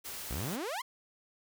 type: noise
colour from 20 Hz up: white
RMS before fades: -42 dBFS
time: 0.04-0.57 s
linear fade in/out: 20 ms
type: exponential sweep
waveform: sawtooth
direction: up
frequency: 52.1 to 1108.7 Hz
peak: -31 dBFS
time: 0.3-0.82 s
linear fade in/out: 10 ms
effects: none